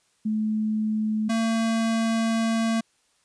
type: tone pair in turn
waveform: sine / square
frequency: 215.8 / 226 Hz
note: A3 / A3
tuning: -33 / +47 cents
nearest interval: minor second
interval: 80 cents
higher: second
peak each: -22 dBFS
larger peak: neither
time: 0.25-1.29 / 1.29-2.81 s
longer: second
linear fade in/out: 10 ms
effects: white hiss -66 dBFS RMS until 3.24 s + resampled to 22050 Hz